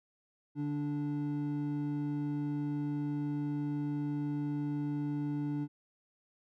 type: tone pair together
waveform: triangle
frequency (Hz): 146 / 292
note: D3 / D4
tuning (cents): -10 / -10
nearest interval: octave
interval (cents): 1200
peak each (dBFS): -34 / -32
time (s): 0.55-5.68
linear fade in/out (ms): 50
effects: none